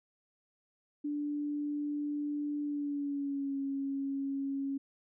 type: tone with pitch glide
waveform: sine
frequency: 293 to 275 Hz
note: D4 to C#4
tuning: -4 to -14 cents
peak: -32 dBFS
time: 1.04-4.78 s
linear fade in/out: 10 ms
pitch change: -110 cents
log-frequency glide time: 2.62-3.58 s
effects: none